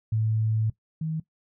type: tone pair in turn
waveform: sine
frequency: 110 / 158.69 Hz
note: A2 / D#3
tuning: 0 / +34 cents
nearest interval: tritone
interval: 634 cents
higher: second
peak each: -22 / -26 dBFS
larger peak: first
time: 0.12-0.7 / 1.01-1.2 s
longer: first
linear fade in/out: 5 ms
effects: noise-tail reverb RT60 0.1 s tail -17 dB re dry